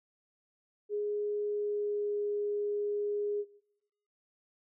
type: tone with pitch glide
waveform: sine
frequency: 415.3 to 412.7 Hz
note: G#4 to G#4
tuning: 0 to -11 cents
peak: -30 dBFS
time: 0.89-3.45 s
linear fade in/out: 50 ms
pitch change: -11 cents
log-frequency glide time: 1.44-2.19 s
effects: noise-tail reverb RT60 0.8 s tail -17 dB re dry